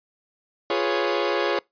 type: chord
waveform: sawtooth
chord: C# dominant seventh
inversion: first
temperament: equal with one note detuned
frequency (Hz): 349.2 / 415.3 / 496.5 / 554.4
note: E#4 / G#4 / B4 / C#5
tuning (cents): 0 / 0 / +9 / 0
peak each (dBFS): -23 / -22 / -26 / -22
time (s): 0.7-1.59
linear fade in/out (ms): 2
effects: noise-tail reverb RT60 0.2 s tail -26 dB re dry + resampled to 11025 Hz